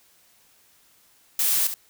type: noise with echo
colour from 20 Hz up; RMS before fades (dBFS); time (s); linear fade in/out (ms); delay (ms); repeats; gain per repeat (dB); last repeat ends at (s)
blue; -22; 1.39-1.67; 2; 71; 1; -9; 1.741
effects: white hiss -59 dBFS RMS until 1.89 s